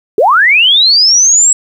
sine linear sweep, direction up, 370 to 7780 Hz, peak -4 dBFS, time 0.18-1.53 s, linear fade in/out 2 ms, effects 7-bit

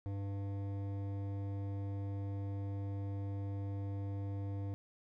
triangle tone with hard clipping, 99.3 Hz, G2, 23 cents sharp, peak -39 dBFS, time 0.06-4.74 s, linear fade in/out 0 ms, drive 17 dB, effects none

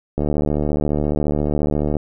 click train, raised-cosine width 2 ms, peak -7 dBFS, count 134, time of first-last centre 0.18-1.968 s, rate 74.4 Hz, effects none

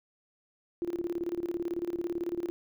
sine tone with tremolo, 344.6 Hz, F4, 23 cents flat, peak -28 dBFS, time 0.82-2.5 s, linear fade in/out 0 ms, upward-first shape square, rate 18 Hz, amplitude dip 80%, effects none

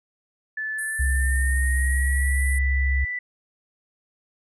sine tone with pitch glide, 1742 to 1978 Hz, A6 to B6, -18 to +2 cents, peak -26 dBFS, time 0.57-3.19 s, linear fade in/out 5 ms, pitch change +220 cents, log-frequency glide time 0.84-2.44 s
pink band-pass noise, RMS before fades -36 dBFS, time 0.78-2.59 s, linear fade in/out 10 ms, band 8800 to 11000 Hz, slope 96 dB/octave
sine tone, 67.2 Hz, C2, 47 cents sharp, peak -19 dBFS, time 0.99-3.05 s, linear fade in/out 10 ms
effects none

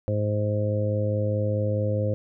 harmonic tone, 104.7 Hz, G#2, 15 cents sharp, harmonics 1 / 2 / 3 / 4 / 5 / 6, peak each -24 / -33 / -35 / -37 / -27 / -40 dBFS, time 0.08-2.14 s, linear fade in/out 0 ms, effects none

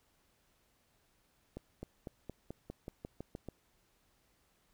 accelerating click train, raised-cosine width 2 ms, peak -29 dBFS, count 11, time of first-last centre 1.57-3.487 s, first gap 260 ms, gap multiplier 0.93, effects pink hiss -73 dBFS RMS until 4.73 s

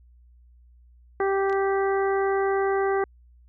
harmonic tone, 391 Hz, G4, 4 cents flat, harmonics 1 / 2 / 3 / 4 / 5, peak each -22 / -28 / -32 / -34 / -36 dBFS, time 1.2-3.04 s, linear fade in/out 2 ms
clicks, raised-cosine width 0.2 ms, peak -27 dBFS, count 2, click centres 1.497 / 1.528 s
effects added 60 Hz sine -51 dBFS peak until 3.48 s

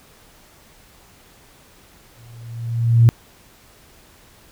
sine tone with exponential growth, 116.54 Hz, A#2, in tune, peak -5 dBFS, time 2.17-3.09 s, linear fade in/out 0 ms, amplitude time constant 200 ms, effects tanh soft clip ceiling -1 dBFS + pink hiss -50 dBFS RMS until 4.51 s

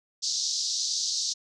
white band-pass noise, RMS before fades -29 dBFS, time 0.22-1.34 s, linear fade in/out 20 ms, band 4000 to 6400 Hz, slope 48 dB/octave, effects none

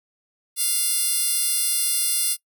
10% pulse tone with high-pass filter, 698.5 Hz, F5, in tune, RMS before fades -22 dBFS, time 0.56-2.37 s, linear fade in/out 50 ms, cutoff 8200 Hz, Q 1.1, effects noise-tail reverb RT60 0.1 s tail -22 dB re dry

